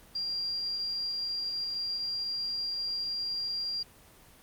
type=tone; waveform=sine; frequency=4769 Hz; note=D8; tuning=26 cents sharp; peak=-30 dBFS; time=0.15-3.83 s; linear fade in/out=5 ms; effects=pink hiss -56 dBFS RMS until 4.42 s + Opus 24 kbps